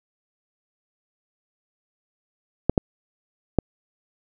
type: clicks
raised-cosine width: 2 ms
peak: -3 dBFS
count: 3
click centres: 2.696 / 2.778 / 3.587 s
effects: none